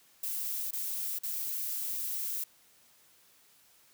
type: noise with dropouts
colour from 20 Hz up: violet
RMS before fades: -35 dBFS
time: 0.23-2.44 s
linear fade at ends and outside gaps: 5 ms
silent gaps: 0.709-0.731 / 1.188-1.233 s
effects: white hiss -63 dBFS RMS until 3.93 s + high-pass 60 Hz 12 dB/octave